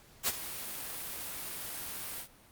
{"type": "noise with ADSR envelope", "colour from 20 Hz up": "white", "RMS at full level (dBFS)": -28, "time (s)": [0.23, 2.28], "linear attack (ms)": 49, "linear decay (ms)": 33, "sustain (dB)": -12, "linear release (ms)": 88, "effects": ["pink hiss -59 dBFS RMS until 2.51 s", "Opus 48 kbps"]}